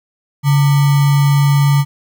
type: tone with sample-and-hold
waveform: sine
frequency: 141.7 Hz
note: C#3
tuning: 38 cents sharp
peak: -8 dBFS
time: 0.43-1.85 s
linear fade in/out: 50 ms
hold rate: 1050 Hz
effects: none